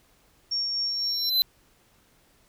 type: tone with tremolo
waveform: sine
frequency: 5520 Hz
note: F8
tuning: 21 cents flat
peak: -24 dBFS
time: 0.51-1.3 s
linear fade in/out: 10 ms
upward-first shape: sine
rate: 4 Hz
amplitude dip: 25%
type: tone with exponential growth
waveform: square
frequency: 4036 Hz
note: B7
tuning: 37 cents sharp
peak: -17 dBFS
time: 0.86-1.42 s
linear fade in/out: 0 ms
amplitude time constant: 120 ms
effects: pink hiss -62 dBFS RMS until 2.48 s